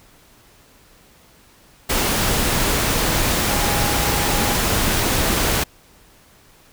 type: tone in noise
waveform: sine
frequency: 821 Hz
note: G#5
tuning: 20 cents flat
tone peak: -27 dBFS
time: 3.49-4.55 s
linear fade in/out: 10 ms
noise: pink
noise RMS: -19 dBFS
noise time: 1.89-5.64 s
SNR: -11 dB
effects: pink hiss -51 dBFS RMS until 6.72 s